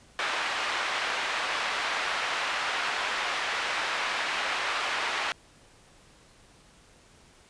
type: band-pass noise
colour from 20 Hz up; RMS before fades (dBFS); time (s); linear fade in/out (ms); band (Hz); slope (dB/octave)
pink; -30; 0.19-5.32; 0; 1000 to 3000; 12
effects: pink hiss -57 dBFS RMS until 7.49 s + resampled to 22050 Hz